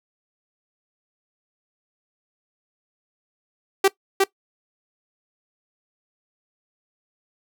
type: tone with echo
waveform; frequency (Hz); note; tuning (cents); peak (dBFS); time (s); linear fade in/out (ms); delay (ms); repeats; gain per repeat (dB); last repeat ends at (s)
sawtooth; 388.6; G4; -15; -9; 3.84-3.88; 5; 360; 1; -2; 4.24
effects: noise-tail reverb RT60 0.1 s tail -19 dB re dry